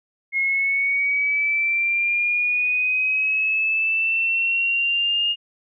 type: linear sweep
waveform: sine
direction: up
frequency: 2154 to 2843 Hz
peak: -18 dBFS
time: 0.32-5.36 s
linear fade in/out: 50 ms
effects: none